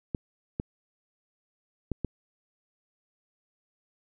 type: clicks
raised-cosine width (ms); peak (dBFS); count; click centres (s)
3; -16; 4; 0.148 / 0.599 / 1.917 / 2.047
effects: none